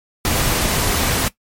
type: noise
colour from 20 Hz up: pink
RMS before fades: -18 dBFS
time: 0.25-1.28 s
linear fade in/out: 0 ms
effects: noise-tail reverb RT60 0.1 s tail -17 dB re dry + MP3 64 kbps